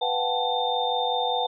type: tone cluster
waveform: sine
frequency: 495.3 / 720 / 765 / 874 / 3613 Hz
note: B4 / F#5 / G5 / A5 / A7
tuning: +5 / -47 / -42 / -12 / +45 cents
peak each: -29 dBFS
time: 0.01-1.47 s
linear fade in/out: 10 ms
effects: none